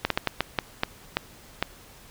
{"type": "slowing click train", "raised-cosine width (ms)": 0.3, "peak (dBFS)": -6, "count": 9, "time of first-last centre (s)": [0.05, 1.626], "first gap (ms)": 53, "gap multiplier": 1.36, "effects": ["pink hiss -50 dBFS RMS until 2.1 s"]}